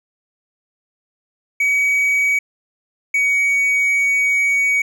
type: tone pair in turn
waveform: triangle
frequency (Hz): 2265 / 2251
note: C#7 / C#7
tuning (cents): +37 / +26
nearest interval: unison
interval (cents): 11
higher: first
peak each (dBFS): -12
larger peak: neither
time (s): 1.6-2.39 / 3.14-4.82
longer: second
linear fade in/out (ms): 5
effects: none